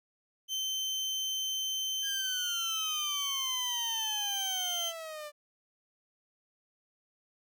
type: tone with pitch glide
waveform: 30% pulse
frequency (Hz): 3094 to 3121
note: G7 to G7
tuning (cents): -23 to -8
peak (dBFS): -29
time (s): 0.48-4.93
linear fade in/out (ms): 50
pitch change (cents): +15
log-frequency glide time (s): 4.26-4.37
type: exponential sweep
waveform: sawtooth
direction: down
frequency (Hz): 1652 to 587.3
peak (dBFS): -36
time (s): 2.02-5.32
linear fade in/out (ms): 50
effects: none